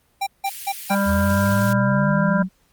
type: tone bursts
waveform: square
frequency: 788 Hz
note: G5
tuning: 9 cents sharp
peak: -21 dBFS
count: 4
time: 0.21-0.952 s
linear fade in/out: 10 ms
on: 58 ms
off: 170 ms
type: high-pass noise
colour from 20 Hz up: white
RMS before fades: -34 dBFS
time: 0.46-1.73 s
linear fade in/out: 2 ms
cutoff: 2000 Hz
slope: 24 dB/octave
type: harmonic tone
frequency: 198.8 Hz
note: G3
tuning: 25 cents sharp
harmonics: 1 / 3 / 5 / 7 / 8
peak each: -19 / -24 / -26 / -27 / -28 dBFS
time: 0.9-2.43 s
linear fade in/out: 10 ms
type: exponential sweep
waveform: sine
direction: up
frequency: 77.78 to 190 Hz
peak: -20 dBFS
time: 1.05-2.49 s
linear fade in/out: 50 ms
effects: pink hiss -62 dBFS RMS until 2.72 s + Opus 32 kbps